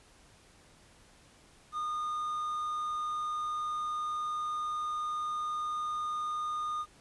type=tone with quantisation; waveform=triangle; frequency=1223 Hz; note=D#6; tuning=30 cents flat; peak=-30 dBFS; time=1.72-6.86 s; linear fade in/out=50 ms; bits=10; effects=pink hiss -60 dBFS RMS until 7 s + resampled to 24000 Hz